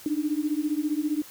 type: beating tone pair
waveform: sine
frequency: 293.7 / 308.7 Hz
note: D4 / D#4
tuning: 0 / -14 cents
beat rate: 15 Hz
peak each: -27 dBFS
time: 0.06-1.22 s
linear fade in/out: 2 ms
effects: white hiss -47 dBFS RMS until 1.3 s